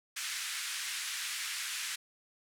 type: band-pass noise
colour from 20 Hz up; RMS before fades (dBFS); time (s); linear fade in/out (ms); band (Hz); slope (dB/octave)
pink; -38; 0.16-1.96; 10; 1600 to 11000; 24
effects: none